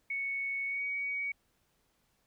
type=tone with pitch glide; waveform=sine; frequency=2217 to 2252 Hz; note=C#7 to C#7; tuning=0 to +27 cents; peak=-32 dBFS; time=0.1-1.32 s; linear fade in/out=5 ms; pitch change=+27 cents; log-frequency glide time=0.66-0.85 s; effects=pink hiss -74 dBFS RMS until 2.26 s